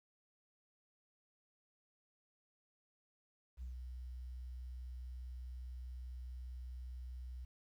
sine tone with ADSR envelope, 62.4 Hz, B1, 19 cents sharp, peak -40 dBFS, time 3.57-7.45 s, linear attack 52 ms, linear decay 120 ms, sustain -3 dB, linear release 8 ms, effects tanh soft clip ceiling -41 dBFS + 12-bit

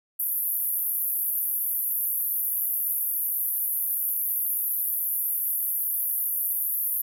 pink band-pass noise, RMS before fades -27 dBFS, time 0.19-7.02 s, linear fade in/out 10 ms, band 11000 to 15000 Hz, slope 96 dB/octave, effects none

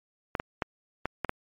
clicks, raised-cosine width 0.5 ms, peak -13 dBFS, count 6, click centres 0.352 / 0.399 / 0.622 / 1.056 / 1.247 / 1.294 s, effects MP3 64 kbps

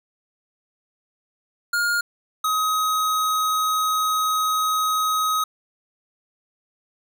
square tone pair in turn, 1419 / 1264.2 Hz, F6 / D#6, +27 / +27 cents, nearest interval major second, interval 200 cents, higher first, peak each -20 dBFS, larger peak neither, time 1.73-2.01 / 2.44-5.44 s, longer second, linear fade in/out 5 ms, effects none

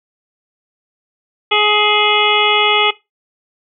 harmonic tone, 420 Hz, G#4, 19 cents sharp, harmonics 1 / 2 / 3 / 5 / 6 / 7 / 8, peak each -18 / -18 / -18 / -18 / -18 / -18 / -18 dBFS, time 1.51-2.91 s, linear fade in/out 10 ms, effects noise-tail reverb RT60 0.2 s tail -18 dB re dry

